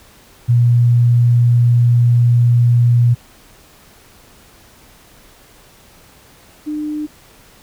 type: tone pair in turn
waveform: sine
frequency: 120 / 301.7 Hz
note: B2 / D4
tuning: -49 / +47 cents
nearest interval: octave + major third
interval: 1596 cents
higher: second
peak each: -8 / -19 dBFS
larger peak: first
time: 0.48-3.15 / 6.66-7.07 s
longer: first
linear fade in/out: 20 ms
effects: pink hiss -46 dBFS RMS until 7.62 s